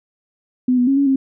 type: tone with pitch steps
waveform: sine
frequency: 252.1 / 246.1 / 272.7 / 280.2 / 268.2 Hz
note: B3 / B3 / C#4 / C#4 / C4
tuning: +36 / -6 / -28 / +19 / +43 cents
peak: -12 dBFS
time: 0.68-1.16 s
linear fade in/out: 5 ms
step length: 96 ms
effects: none